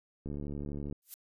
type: click train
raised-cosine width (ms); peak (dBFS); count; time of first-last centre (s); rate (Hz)
3; -27; 49; 0.26-0.926; 72.1
type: noise with exponential growth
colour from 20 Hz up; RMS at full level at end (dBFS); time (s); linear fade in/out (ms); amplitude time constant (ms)
violet; -37; 1.02-1.14; 1; 25
effects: resampled to 32000 Hz